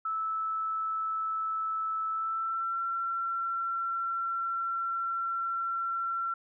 sine tone with pitch glide, 1310 to 1357 Hz, E6 to E6, -11 to +50 cents, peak -29 dBFS, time 0.05-6.34 s, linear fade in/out 5 ms, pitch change +61 cents, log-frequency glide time 2.1-2.78 s, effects none

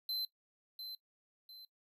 square tone with echo, 4076 Hz, C8, 46 cents flat, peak -36 dBFS, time 0.09-0.25 s, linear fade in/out 2 ms, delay 700 ms, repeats 2, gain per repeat -8 dB, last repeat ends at 1.65 s, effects noise-tail reverb RT60 0.1 s tail -19 dB re dry

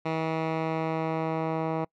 10% pulse tone with low-pass filter sweep, 160.6 Hz, E3, 45 cents flat, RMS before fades -29 dBFS, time 0.05-1.85 s, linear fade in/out 10 ms, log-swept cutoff 2600 to 1300 Hz, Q 0.89, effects noise-tail reverb RT60 0.1 s tail -26 dB re dry

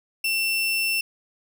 35% pulse tone, 2700 Hz, E7, 41 cents sharp, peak -20 dBFS, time 0.24-1.01 s, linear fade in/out 5 ms, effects none

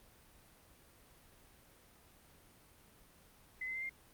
sine tone with pitch steps, 2029 / 2056 / 2084 / 2112 Hz, B6 / C7 / C7 / C7, +46 / -31 / -7 / +16 cents, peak -38 dBFS, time 3.61-3.894 s, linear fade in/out 5 ms, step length 71 ms, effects pink hiss -63 dBFS RMS until 4.13 s + Opus 32 kbps

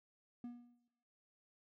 triangle tone with exponential decay, 241.1 Hz, B3, 41 cents flat, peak -40 dBFS, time 0.44-0.88 s, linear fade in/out 2 ms, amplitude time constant 94 ms, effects noise-tail reverb RT60 0.9 s tail -20 dB re dry

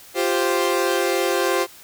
sawtooth chord, F suspended second, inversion none, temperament equal, 349.2 / 392 / 523.3 Hz, F4 / G4 / C5, 0 / 0 / 0 cents, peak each -19 dBFS, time 0.14-1.67 s, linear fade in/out 50 ms, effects white hiss -45 dBFS RMS until 1.83 s

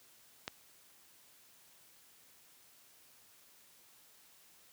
click, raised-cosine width 0.2 ms, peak -20 dBFS, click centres 0.479 s, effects white hiss -63 dBFS RMS until 4.72 s + high-pass 60 Hz 12 dB/octave

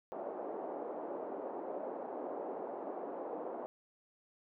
white band-pass noise, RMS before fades -42 dBFS, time 0.12-3.66 s, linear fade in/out 0 ms, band 300 to 740 Hz, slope 24 dB/octave, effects none

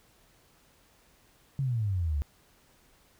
sine exponential sweep, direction down, 141.8 to 68.3 Hz, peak -26 dBFS, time 1.59-2.22 s, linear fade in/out 0 ms, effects pink hiss -63 dBFS RMS until 3.19 s

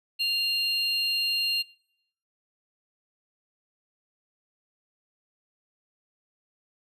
triangle tone pair together, 2785 / 4218 Hz, F7 / C8, -5 / +13 cents, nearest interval perfect fifth, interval 718 cents, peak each -25 dBFS, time 0.19-1.63 s, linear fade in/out 20 ms, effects noise-tail reverb RT60 0.7 s tail -22 dB re dry + resampled to 32000 Hz

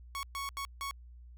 sawtooth tone bursts at uneven times, 1108.7 Hz, C#6, in tune, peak -32 dBFS, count 4, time 0.15-0.23 / 0.35-0.49 / 0.57-0.65 / 0.81-0.91 s, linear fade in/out 0 ms, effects added 60 Hz sine -49 dBFS peak until 1.37 s

